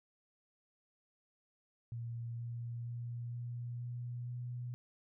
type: tone with pitch steps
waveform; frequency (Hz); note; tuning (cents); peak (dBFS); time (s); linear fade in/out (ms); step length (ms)
sine; 117.2 / 118.22 / 119.25 / 120.29 / 121.33 / 122.39; A#2 / A#2 / A#2 / B2 / B2 / B2; +10 / +25 / +40 / -45 / -30 / -15; -39; 1.92-4.74; 0; 470
effects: none